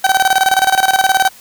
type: tone with tremolo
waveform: 30% pulse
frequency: 767 Hz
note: G5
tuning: 38 cents flat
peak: -5 dBFS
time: 0.04-1.29 s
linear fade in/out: 5 ms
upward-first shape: square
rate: 19 Hz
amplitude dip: 75%
effects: white hiss -41 dBFS RMS until 1.4 s